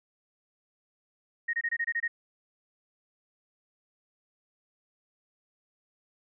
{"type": "tone bursts", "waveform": "sine", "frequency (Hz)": 1864.7, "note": "A#6", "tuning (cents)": 0, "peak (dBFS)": -26, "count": 8, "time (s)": [1.48, 2.08], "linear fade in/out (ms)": 10, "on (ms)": 54, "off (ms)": 24, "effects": []}